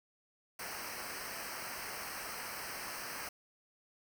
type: noise with comb filter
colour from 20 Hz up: pink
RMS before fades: -43 dBFS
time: 0.59-3.29 s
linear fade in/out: 5 ms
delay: 0.28 ms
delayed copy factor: -0.9
effects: none